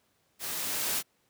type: noise with level ramp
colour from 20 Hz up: white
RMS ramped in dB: -36 to -29 dBFS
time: 0.39-1.03 s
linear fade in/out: 50 ms
effects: pink hiss -71 dBFS RMS until 1.29 s + high-pass 100 Hz 12 dB/octave